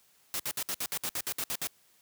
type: noise bursts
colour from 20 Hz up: white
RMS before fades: -33 dBFS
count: 12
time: 0.34-1.671 s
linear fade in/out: 0 ms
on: 55 ms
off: 61 ms
effects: white hiss -65 dBFS RMS until 2.01 s + high-pass 60 Hz 12 dB/octave